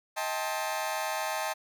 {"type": "chord", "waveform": "sawtooth", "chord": "A half-diminished seventh", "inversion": "second", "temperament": "just", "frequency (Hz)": [633.6, 792, 880, 1056], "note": ["Eb5", "G5", "A5", "C6"], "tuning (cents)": [31, 18, 0, 16], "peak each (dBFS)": [-31, -32, -31, -35], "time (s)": [0.16, 1.54], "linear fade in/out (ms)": 20, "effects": []}